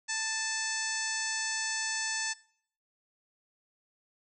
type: harmonic tone with a mistuned harmonic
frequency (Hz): 884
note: A5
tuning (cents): +8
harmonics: 1 / 2 / 3 / 4 / 5 / 6 / 7 / 8 / 9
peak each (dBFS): -43 / -35 / -41 / -46 / -41 / -41 / -38 / -42 / -39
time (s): 0.08-2.34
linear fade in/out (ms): 20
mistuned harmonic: 3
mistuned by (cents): -27
effects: noise-tail reverb RT60 0.6 s tail -22 dB re dry